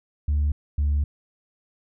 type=tone pair in turn; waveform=sine; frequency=73.5 / 72.66 Hz; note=D2 / D2; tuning=+2 / -18 cents; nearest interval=unison; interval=20 cents; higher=first; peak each=-17 dBFS; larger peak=neither; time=0.28-0.52 / 0.78-1.04 s; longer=second; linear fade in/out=5 ms; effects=tanh soft clip ceiling -17 dBFS